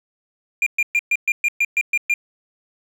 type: tone bursts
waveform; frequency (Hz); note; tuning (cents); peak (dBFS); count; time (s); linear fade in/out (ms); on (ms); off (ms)
triangle; 2400; D7; +37; -13; 10; 0.62-2.14; 2; 44; 120
effects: none